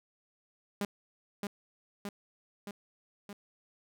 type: tone with echo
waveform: sawtooth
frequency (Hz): 202.7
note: G#3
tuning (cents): -42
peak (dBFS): -27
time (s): 0.81-0.85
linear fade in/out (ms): 2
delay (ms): 620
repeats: 4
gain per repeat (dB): -3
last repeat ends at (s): 3.33
effects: none